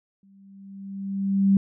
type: tone with exponential growth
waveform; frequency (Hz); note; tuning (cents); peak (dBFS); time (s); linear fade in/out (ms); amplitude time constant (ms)
sine; 196; G3; 0; -13; 0.23-1.57; 2; 290
effects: none